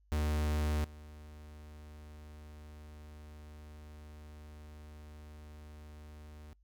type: tone with level steps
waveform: 45% pulse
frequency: 75.6 Hz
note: D#2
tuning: 49 cents flat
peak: -30 / -49 dBFS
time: 0.12-6.53 s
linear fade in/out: 0 ms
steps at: 0.84 s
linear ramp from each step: 5 ms
effects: noise-tail reverb RT60 0.1 s tail -23 dB re dry + added 50 Hz sine -64 dBFS peak until 6.63 s